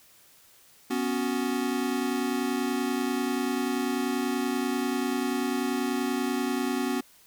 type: chord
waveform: square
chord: B suspended second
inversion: none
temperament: equal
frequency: 246.9 / 277.2 / 370 Hz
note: B3 / C#4 / F#4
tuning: 0 / 0 / 0 cents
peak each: -30 / -31 / -33 dBFS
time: 0.9-7.01 s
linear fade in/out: 10 ms
effects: white hiss -57 dBFS RMS until 7.26 s